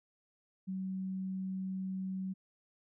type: tone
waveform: sine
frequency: 189 Hz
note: F#3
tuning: 37 cents sharp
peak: -35 dBFS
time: 0.67-2.34 s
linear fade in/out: 20 ms
effects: none